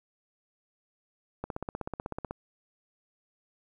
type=click train; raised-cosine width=1 ms; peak=-20 dBFS; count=15; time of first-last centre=1.44-2.31 s; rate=16.1 Hz; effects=10-bit